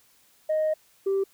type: tone pair in turn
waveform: sine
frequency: 622.3 / 390.2 Hz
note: D#5 / G4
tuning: 0 / -8 cents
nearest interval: minor sixth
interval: 808 cents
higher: first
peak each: -20 dBFS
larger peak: neither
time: 0.49-0.74 / 1.06-1.24 s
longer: first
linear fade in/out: 10 ms
effects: tanh soft clip ceiling -19 dBFS + white hiss -61 dBFS RMS until 1.33 s